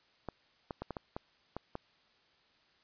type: clicks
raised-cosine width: 1 ms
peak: -24 dBFS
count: 8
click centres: 0.287 / 0.708 / 0.82 / 0.907 / 0.968 / 1.165 / 1.566 / 1.754 s
effects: white hiss -68 dBFS RMS until 2.83 s + resampled to 11025 Hz